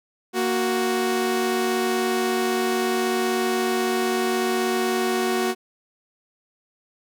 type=tone pair together; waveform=sawtooth; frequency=233.1 / 370 Hz; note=A#3 / F#4; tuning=0 / 0 cents; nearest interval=minor sixth; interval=800 cents; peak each=-22 / -18 dBFS; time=0.33-5.55 s; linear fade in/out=50 ms; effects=none